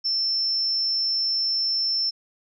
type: tone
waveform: sine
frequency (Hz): 5350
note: E8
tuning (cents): +25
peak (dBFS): -21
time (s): 0.04-2.11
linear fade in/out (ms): 20
effects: none